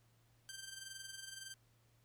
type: tone with amplitude modulation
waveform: 10% pulse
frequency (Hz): 1568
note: G6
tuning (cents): 0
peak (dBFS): -37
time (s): 0.49-1.54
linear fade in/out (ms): 0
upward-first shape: sine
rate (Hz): 21.7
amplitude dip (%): 60
effects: added 116 Hz sine -70 dBFS peak until 2.04 s + pink hiss -75 dBFS RMS until 2.04 s